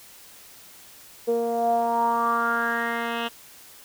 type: tone with low-pass filter sweep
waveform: 10% pulse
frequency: 233.1 Hz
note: A#3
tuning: in tune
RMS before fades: -24 dBFS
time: 1.27-3.29 s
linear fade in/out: 20 ms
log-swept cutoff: 480 to 2800 Hz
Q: 6.2
effects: white hiss -48 dBFS RMS until 3.84 s